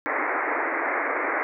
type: band-pass noise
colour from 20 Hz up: white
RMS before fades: -26 dBFS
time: 0.06-1.43 s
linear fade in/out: 0 ms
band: 270 to 2200 Hz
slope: 96 dB/octave
effects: none